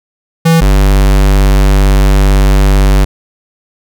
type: tone pair in turn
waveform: square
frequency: 164.5 / 48.91 Hz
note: E3 / G1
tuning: -3 / -3 cents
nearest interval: octave + major sixth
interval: 2100 cents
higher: first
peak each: -5 dBFS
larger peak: neither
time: 0.45-0.61 / 0.61-3.05 s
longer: second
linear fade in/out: 10 ms
effects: none